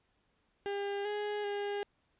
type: tone with pitch steps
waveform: 35% pulse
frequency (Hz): 401.9 / 415.9 / 406.9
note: G4 / G#4 / G#4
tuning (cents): +43 / +2 / -35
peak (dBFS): -32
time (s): 0.66-1.83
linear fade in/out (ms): 0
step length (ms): 390
effects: pink hiss -75 dBFS RMS until 2.19 s + resampled to 8000 Hz